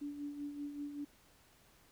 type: tone with tremolo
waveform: sine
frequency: 289.2 Hz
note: D4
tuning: 27 cents flat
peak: -38 dBFS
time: 0.01-1.05 s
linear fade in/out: 10 ms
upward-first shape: sine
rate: 5.2 Hz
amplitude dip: 55%
effects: pink hiss -66 dBFS RMS until 1.91 s